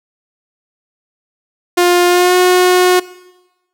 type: tone with pitch glide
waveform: sawtooth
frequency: 353.5 to 363 Hz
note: F4 to F#4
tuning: +21 to -33 cents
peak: -4 dBFS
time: 1.77-3 s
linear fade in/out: 10 ms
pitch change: +46 cents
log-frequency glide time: 2.08-2.36 s
effects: noise-tail reverb RT60 1.0 s tail -19 dB re dry